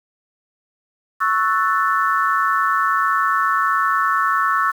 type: chord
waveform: sine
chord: F# minor seventh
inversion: second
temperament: equal with one note detuned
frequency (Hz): 1108.7 / 1318.5 / 1480 / 1765.1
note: C#6 / E6 / F#6 / A6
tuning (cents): 0 / 0 / 0 / +5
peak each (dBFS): -19 / -19 / -24 / -24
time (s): 1.2-4.72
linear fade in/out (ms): 20
effects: 7-bit